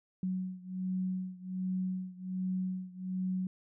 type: beating tone pair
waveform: sine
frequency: 185 / 186.3 Hz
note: F#3 / F#3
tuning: 0 / +12 cents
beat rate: 1.3 Hz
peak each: -35 / -37 dBFS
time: 0.23-3.47 s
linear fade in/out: 2 ms
effects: none